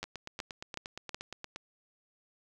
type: two click trains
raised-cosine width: 0.2 ms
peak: -19 / -23 dBFS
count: 4 / 14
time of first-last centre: 0.03-1.145 / 0.04-1.56 s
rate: 2.69 / 8.55 Hz
effects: none